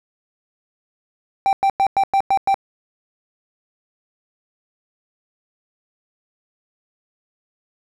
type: tone bursts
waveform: triangle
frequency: 783 Hz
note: G5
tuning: 2 cents flat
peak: -11 dBFS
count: 7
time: 1.46-2.543 s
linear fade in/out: 0 ms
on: 69 ms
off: 100 ms
effects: none